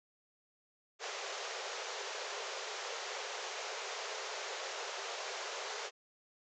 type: band-pass noise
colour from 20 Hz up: pink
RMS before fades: -42 dBFS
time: 0.99-5.91 s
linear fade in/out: 50 ms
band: 390 to 7200 Hz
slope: 96 dB/octave
effects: none